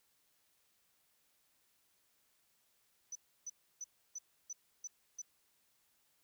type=tone bursts; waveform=sine; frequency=5990 Hz; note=F#8; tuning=20 cents sharp; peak=-40 dBFS; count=7; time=3.12-5.218 s; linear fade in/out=5 ms; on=34 ms; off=310 ms; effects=tanh soft clip ceiling -37 dBFS + white hiss -75 dBFS RMS until 6.23 s